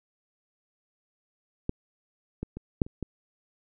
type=clicks; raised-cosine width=3 ms; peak=-14 / -19 / -24 / -8 / -29 / -19 dBFS; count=6; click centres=1.694 / 2.43 / 2.57 / 2.818 / 2.865 / 3.027 s; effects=none